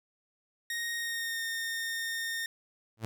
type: tone with pitch glide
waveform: sawtooth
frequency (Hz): 1864.7 to 1831.6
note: A#6 to A#6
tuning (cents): 0 to -31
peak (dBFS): -29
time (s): 0.7-2.46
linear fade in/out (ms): 2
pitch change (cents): -31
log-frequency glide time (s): 0.96-1.42
type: tone with exponential growth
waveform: sawtooth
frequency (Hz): 111.5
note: A2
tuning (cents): +23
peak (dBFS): -26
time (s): 2.97-3.05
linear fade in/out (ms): 0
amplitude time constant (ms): 16
effects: none